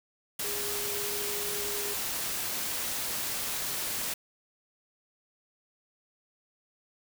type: tone in noise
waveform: sine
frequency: 411 Hz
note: G#4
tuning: 18 cents flat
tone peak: -38 dBFS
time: 0.44-1.94 s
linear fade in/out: 5 ms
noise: white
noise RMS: -33 dBFS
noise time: 0.39-4.14 s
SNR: -8 dB
effects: none